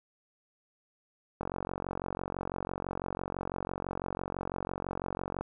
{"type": "click train", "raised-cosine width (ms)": 1, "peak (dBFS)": -20, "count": 185, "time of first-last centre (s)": [1.41, 5.41], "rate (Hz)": 46, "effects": []}